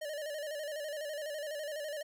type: tone with vibrato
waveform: square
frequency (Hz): 598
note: D5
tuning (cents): +31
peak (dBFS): -38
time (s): 0.01-2.03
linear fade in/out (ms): 10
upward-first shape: square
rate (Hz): 12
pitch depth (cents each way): 64
effects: none